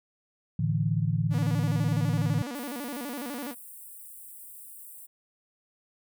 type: chord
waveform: sine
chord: A suspended fourth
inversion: none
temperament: equal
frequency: 110 / 146.83 / 164.81 Hz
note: A2 / D3 / E3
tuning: 0 / 0 / 0 cents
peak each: -28 dBFS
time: 0.59-2.42 s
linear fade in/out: 5 ms
type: tone with vibrato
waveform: sawtooth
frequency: 263.8 Hz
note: C4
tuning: 14 cents sharp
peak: -30 dBFS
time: 1.3-3.55 s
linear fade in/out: 50 ms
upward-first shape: square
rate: 12 Hz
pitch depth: 160 cents each way
type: high-pass noise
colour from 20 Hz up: white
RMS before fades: -46 dBFS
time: 2.54-5.07 s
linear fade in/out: 20 ms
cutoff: 8000 Hz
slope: 96 dB/octave
effects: none